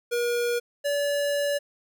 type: tone pair in turn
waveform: square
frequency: 478.4 / 574 Hz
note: A#4 / D5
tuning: +45 / -40 cents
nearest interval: minor third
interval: 315 cents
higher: second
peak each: -24 dBFS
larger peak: neither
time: 0.11-0.6 / 0.84-1.59 s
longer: second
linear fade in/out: 20 ms
effects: none